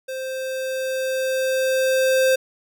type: tone with level ramp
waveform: square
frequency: 523.3 Hz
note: C5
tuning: in tune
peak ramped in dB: -28 to -15 dBFS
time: 0.08-2.36 s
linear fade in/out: 10 ms
effects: none